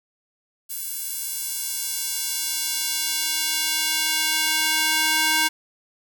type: tone with high-pass filter sweep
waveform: square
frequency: 313.2 Hz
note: D#4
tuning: 11 cents sharp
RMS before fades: -24 dBFS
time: 0.69-5.49 s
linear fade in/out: 20 ms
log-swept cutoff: 11000 to 1400 Hz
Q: 0.7
effects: none